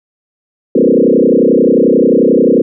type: tone with frequency modulation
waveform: sine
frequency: 363.7 Hz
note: F#4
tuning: 30 cents flat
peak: -5 dBFS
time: 0.75-2.62 s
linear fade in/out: 5 ms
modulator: 31.3 Hz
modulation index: 4.7
effects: none

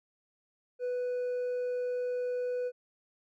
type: tone with hard clipping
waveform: sine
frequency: 495.1 Hz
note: B4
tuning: 4 cents sharp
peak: -31 dBFS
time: 0.79-2.72 s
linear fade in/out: 50 ms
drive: 2 dB
effects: none

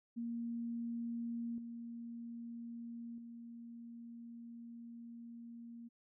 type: tone with level steps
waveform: sine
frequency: 234 Hz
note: A#3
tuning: 7 cents sharp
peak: -38 / -44 / -48 dBFS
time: 0.16-5.89 s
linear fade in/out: 20 ms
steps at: 1.58 / 3.18 s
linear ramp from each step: 2 ms
effects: none

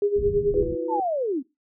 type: tone with tremolo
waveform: sine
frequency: 408.2 Hz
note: G#4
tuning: 30 cents flat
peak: -17 dBFS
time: 0.02-0.63 s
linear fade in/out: 2 ms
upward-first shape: sine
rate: 9.2 Hz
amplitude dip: 80%
type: low-pass noise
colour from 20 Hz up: pink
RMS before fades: -32 dBFS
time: 0.16-0.75 s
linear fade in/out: 2 ms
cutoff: 210 Hz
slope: 24 dB/octave
type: chord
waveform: sine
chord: E suspended second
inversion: none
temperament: equal with one note detuned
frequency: 329.6 / 360.7 / 493.9 Hz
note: E4 / F#4 / B4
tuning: 0 / -44 / 0 cents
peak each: -30 / -31 / -27 dBFS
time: 0.54-1 s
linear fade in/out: 2 ms
type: linear sweep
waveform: sine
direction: down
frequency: 932.3 to 239.4 Hz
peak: -22 dBFS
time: 0.88-1.43 s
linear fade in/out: 50 ms
effects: noise-tail reverb RT60 0.2 s tail -18 dB re dry

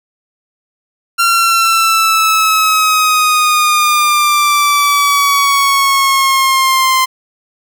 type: exponential sweep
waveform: sawtooth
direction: down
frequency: 1376 to 1040 Hz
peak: -5 dBFS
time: 1.18-7.06 s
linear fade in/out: 20 ms
effects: none

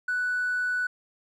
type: tone with hard clipping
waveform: sine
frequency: 1485 Hz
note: F#6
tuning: 6 cents sharp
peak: -25 dBFS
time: 0.08-0.87 s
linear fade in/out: 5 ms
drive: 1 dB
effects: none

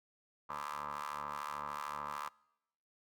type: ring-modulated tone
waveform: 20% pulse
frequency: 73.42 Hz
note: D2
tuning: in tune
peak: -32 dBFS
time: 0.49-2.29 s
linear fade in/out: 10 ms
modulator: 1100 Hz
effects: noise-tail reverb RT60 0.9 s tail -25 dB re dry

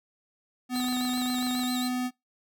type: tone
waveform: square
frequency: 250.6 Hz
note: B3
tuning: 25 cents sharp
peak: -28 dBFS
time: 0.69-2.11 s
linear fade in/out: 50 ms
type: tone with vibrato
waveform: sawtooth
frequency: 3900 Hz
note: B7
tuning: 23 cents flat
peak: -31 dBFS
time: 0.74-1.89 s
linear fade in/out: 20 ms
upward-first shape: sine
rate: 7.4 Hz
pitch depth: 100 cents each way
type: click train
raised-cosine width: 0.5 ms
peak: -28 dBFS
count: 22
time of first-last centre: 0.76-1.635 s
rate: 24 Hz
effects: noise-tail reverb RT60 0.2 s tail -25 dB re dry

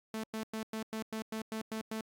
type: tone bursts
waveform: sawtooth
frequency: 220 Hz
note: A3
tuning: in tune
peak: -32 dBFS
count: 10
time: 0.14-2.01 s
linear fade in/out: 2 ms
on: 97 ms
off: 100 ms
effects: AAC 64 kbps

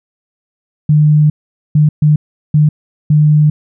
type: tone bursts at uneven times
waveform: sine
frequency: 150.9 Hz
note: D3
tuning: 47 cents sharp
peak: -5 dBFS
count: 5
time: 0.89-1.3 / 1.75-1.89 / 2.02-2.16 / 2.54-2.69 / 3.1-3.5 s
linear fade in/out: 5 ms
effects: none

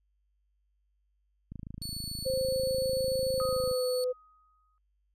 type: click train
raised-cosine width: 5 ms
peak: -29 dBFS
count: 60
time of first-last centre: 1.52-3.713 s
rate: 26.9 Hz
type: tone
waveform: sawtooth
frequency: 4435 Hz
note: C#8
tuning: in tune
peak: -34 dBFS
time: 1.82-4.04 s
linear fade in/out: 0 ms
type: tone with pitch glide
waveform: sine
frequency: 523.3 to 503.4 Hz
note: C5 to B4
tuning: 0 to +33 cents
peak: -27 dBFS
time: 2.25-4.13 s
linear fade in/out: 20 ms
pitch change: -67 cents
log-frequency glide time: 3.36-3.85 s
type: tone with exponential decay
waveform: sine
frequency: 1254 Hz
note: D#6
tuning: 13 cents sharp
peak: -33 dBFS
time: 3.4-4.78 s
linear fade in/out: 0 ms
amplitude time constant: 300 ms
effects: added 50 Hz sine -70 dBFS peak until 5.14 s + resampled to 32000 Hz

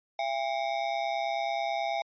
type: ring-modulated tone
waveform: square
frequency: 740 Hz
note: F#5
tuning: in tune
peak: -26 dBFS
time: 0.19-2.02 s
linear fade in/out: 2 ms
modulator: 64.6 Hz
effects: resampled to 11025 Hz

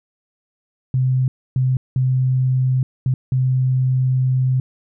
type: tone bursts at uneven times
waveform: sine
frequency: 129.2 Hz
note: C3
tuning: 21 cents flat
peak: -14 dBFS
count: 5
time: 0.94-1.28 / 1.56-1.77 / 1.96-2.83 / 3.06-3.14 / 3.32-4.6 s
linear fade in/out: 2 ms
effects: none

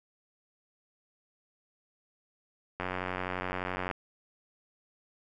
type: click train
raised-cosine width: 0.5 ms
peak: -18 dBFS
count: 103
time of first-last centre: 2.8-3.912 s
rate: 91.7 Hz
effects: none

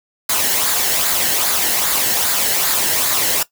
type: noise with flanger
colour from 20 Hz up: white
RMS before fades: -17 dBFS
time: 0.29-3.43 s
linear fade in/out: 5 ms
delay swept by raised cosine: 0.34 to 0.86 ms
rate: 2.5 Hz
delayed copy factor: -0.5
effects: noise-tail reverb RT60 0.1 s tail -17 dB re dry

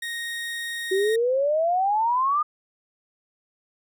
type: tone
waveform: 30% pulse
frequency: 1864.7 Hz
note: A#6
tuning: in tune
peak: -26 dBFS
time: 0.02-1.16 s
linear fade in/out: 5 ms
type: exponential sweep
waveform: sine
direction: up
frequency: 372.7 to 1235 Hz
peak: -19 dBFS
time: 0.91-2.43 s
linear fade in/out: 10 ms
effects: none

